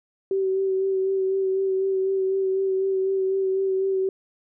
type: tone with vibrato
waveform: sine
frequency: 383.2 Hz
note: G4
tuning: 39 cents flat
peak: -20 dBFS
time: 0.31-4.09 s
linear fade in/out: 2 ms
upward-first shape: sine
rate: 4 Hz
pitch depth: 21 cents each way
effects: none